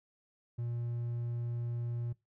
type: tone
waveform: triangle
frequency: 118.9 Hz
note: A#2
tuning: 35 cents sharp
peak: -32 dBFS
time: 0.58-2.13 s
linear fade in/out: 10 ms
effects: noise-tail reverb RT60 0.2 s tail -20 dB re dry